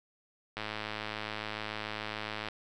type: click train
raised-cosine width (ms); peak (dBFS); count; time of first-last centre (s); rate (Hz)
0.3; -20; 206; 0.57-2.486; 107
effects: none